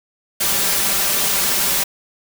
white noise with comb filter, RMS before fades -18 dBFS, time 0.4-1.84 s, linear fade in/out 10 ms, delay 5.1 ms, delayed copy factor +0.5, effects none

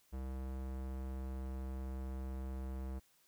square tone with low-pass filter, 65.41 Hz, C2, in tune, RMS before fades -42 dBFS, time 0.12-3 s, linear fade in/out 20 ms, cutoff 1300 Hz, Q 0.52, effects white hiss -71 dBFS RMS until 3.27 s

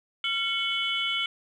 sine tone cluster, 1376 / 2207 / 3030 / 3389 Hz, F6 / C#7 / F#7 / G#7, -26 / -8 / +40 / +34 cents, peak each -34 / -30 / -28 / -32 dBFS, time 0.24-1.26 s, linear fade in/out 2 ms, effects tanh soft clip ceiling -16 dBFS

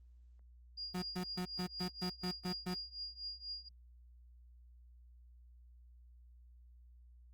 sine tone with tremolo, 4833 Hz, D8, 49 cents sharp, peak -39 dBFS, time 0.77-3.69 s, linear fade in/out 10 ms, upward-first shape triangle, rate 4.1 Hz, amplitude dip 95%
35% pulse tone bursts, 181.2 Hz, F#3, 36 cents flat, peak -35 dBFS, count 9, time 0.94-2.745 s, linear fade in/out 10 ms, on 85 ms, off 130 ms
effects added 60 Hz sine -57 dBFS peak until 7.33 s + Opus 24 kbps

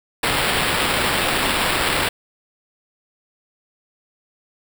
blue noise with sample-and-hold, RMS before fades -20 dBFS, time 0.23-2.09 s, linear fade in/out 5 ms, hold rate 6300 Hz, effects none

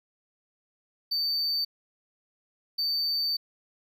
triangle tone bursts at uneven times, 4578 Hz, D8, 45 cents flat, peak -24 dBFS, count 2, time 1.11-1.65 / 2.78-3.37 s, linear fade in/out 10 ms, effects none

